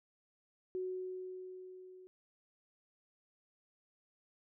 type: tone with level ramp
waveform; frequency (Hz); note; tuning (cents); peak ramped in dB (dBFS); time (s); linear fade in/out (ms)
sine; 370; F#4; 0; -35 to -53; 0.75-2.07; 0
effects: none